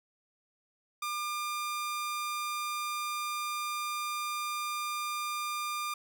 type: tone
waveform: sawtooth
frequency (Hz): 1200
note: D6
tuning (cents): +37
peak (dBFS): -29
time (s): 1.02-5.94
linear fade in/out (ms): 5
effects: none